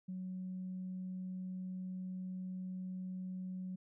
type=tone; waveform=sine; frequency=185 Hz; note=F#3; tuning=in tune; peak=-39 dBFS; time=0.08-3.76 s; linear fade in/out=10 ms; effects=tanh soft clip ceiling -35 dBFS